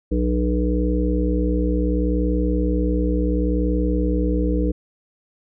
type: harmonic tone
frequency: 60.7 Hz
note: B1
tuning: 29 cents flat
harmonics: 1 / 3 / 5 / 7 / 8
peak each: -20 / -25 / -23 / -30 / -27 dBFS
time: 0.11-4.72 s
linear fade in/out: 10 ms
effects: none